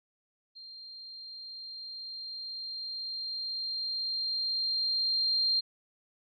sine tone with level ramp, 4186 Hz, C8, in tune, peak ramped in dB -45 to -24 dBFS, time 0.55-5.61 s, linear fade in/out 20 ms, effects none

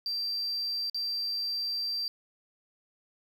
sine tone with dropouts, 4699 Hz, D8, in tune, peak -28 dBFS, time 0.06-2.08 s, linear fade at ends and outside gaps 1 ms, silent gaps 0.898-0.945 s, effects tanh soft clip ceiling -26 dBFS + 9-bit

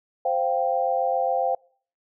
sine chord, C suspended fourth, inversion none, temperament just, 523.3 / 697.7 / 784.9 Hz, C5 / F5 / G5, 0 / -2 / +2 cents, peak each -25 dBFS, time 0.25-1.55 s, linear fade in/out 5 ms, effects noise-tail reverb RT60 0.5 s tail -26 dB re dry

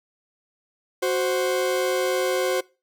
40% pulse tone pair together, 370 / 523.3 Hz, F#4 / C5, 0 / 0 cents, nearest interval tritone, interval 600 cents, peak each -23 dBFS, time 1.02-2.61 s, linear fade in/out 10 ms, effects noise-tail reverb RT60 0.3 s tail -23 dB re dry

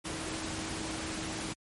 sine tone in noise, 319.1 Hz, D#4, 44 cents sharp, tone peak -41 dBFS, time 0.04-1.54 s, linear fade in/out 20 ms, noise pink, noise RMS -37 dBFS, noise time 0.04-1.54 s, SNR -7 dB, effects high-pass 60 Hz 12 dB/octave + MP3 48 kbps

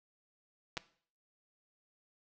clicks, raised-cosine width 0.2 ms, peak -19 dBFS, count 2, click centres 0.77 / 0.776 s, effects noise-tail reverb RT60 0.5 s tail -18 dB re dry + low-pass 7000 Hz 12 dB/octave

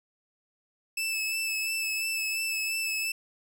sawtooth tone with vibrato, 2623 Hz, E7, 9 cents flat, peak -25 dBFS, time 0.97-3.12 s, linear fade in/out 5 ms, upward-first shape sine, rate 2.9 Hz, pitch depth 22 cents each way, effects none

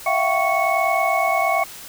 sine tone cluster, 656 / 697 / 766 / 1113 / 2207 Hz, E5 / F5 / G5 / C#6 / C#7, -9 / -4 / -40 / +7 / -8 cents, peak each -23 dBFS, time 0.06-1.64 s, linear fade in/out 5 ms, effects white hiss -38 dBFS RMS until 1.88 s

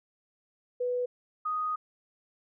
sine tone pair in turn, 493.9 / 1244.6 Hz, B4 / D#6, 0 / 0 cents, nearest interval octave + major third, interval 1600 cents, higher second, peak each -27 / -28 dBFS, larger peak first, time 0.8-1.06 / 1.45-1.76 s, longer second, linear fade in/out 10 ms, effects none

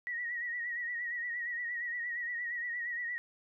sine tone with vibrato, 1912 Hz, A#6, 43 cents sharp, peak -34 dBFS, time 0.07-3.18 s, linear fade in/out 0 ms, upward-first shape sine, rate 8.6 Hz, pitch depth 54 cents each way, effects none

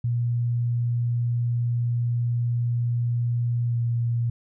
sine tone with pitch glide, 119.5 to 118.06 Hz, A#2 to A#2, +43 to +22 cents, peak -21 dBFS, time 0.04-4.3 s, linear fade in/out 5 ms, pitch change -21 cents, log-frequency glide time 3.67-3.77 s, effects none

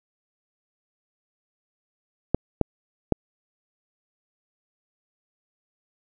clicks, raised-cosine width 2 ms, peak -5 dBFS, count 3, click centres 2.346 / 2.613 / 3.123 s, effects none

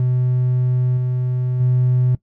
triangle tone with level steps, 125.9 Hz, B2, 34 cents sharp, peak -12 / -15 / -10 dBFS, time 0-2.15 s, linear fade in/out 2 ms, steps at 0.97 / 1.6 s, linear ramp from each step 5 ms, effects noise-tail reverb RT60 0.1 s tail -20 dB re dry + tanh soft clip ceiling -8 dBFS

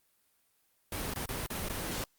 pink noise with dropouts, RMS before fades -36 dBFS, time 0.92-2.04 s, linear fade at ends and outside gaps 2 ms, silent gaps 1.138-1.159 / 1.258-1.289 / 1.464-1.502 / 1.687-1.697 s, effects white hiss -72 dBFS RMS until 2.18 s + Opus 32 kbps

